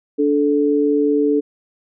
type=tone pair together; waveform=sine; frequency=290.9 / 435.9 Hz; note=D4 / A4; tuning=-16 / -16 cents; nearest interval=perfect fifth; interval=700 cents; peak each=-16 dBFS; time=0.18-1.41 s; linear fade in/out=20 ms; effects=none